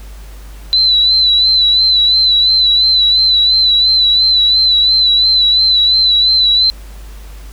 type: tone with vibrato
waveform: sine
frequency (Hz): 4000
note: B7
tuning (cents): +21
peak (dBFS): -7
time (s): 0.73-6.7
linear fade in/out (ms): 0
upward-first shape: sine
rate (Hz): 2.9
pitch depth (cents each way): 49
effects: added 50 Hz sine -29 dBFS peak until 7.52 s + pink hiss -41 dBFS RMS until 7.52 s